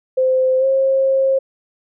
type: tone with pitch glide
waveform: sine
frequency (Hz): 518 to 535.6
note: C5 to C5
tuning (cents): -17 to +40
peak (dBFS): -12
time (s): 0.17-1.39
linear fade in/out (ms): 10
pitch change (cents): +57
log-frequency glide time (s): 0.59-0.65
effects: none